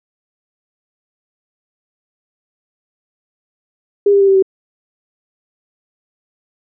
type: tone with pitch steps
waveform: sine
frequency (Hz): 405 / 399.2 / 393.5 / 387.8 / 382.3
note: G#4 / G4 / G4 / G4 / G4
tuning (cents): -43 / +32 / +7 / -19 / -43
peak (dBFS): -7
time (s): 4.06-4.425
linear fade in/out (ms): 5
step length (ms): 73
effects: none